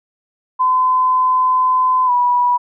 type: tone with pitch glide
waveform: sine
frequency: 1020 to 977.9 Hz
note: C6 to B5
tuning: -44 to -17 cents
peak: -11 dBFS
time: 0.59-2.58 s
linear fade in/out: 20 ms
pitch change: -73 cents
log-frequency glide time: 2.06-2.11 s
effects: none